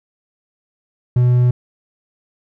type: tone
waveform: triangle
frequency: 123.47 Hz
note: B2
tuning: in tune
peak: -8 dBFS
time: 1.16-1.51 s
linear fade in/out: 5 ms
effects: none